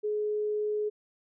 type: tone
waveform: sine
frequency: 421.8 Hz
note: G#4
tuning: 27 cents sharp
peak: -27 dBFS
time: 0.03-0.9 s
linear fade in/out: 20 ms
effects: none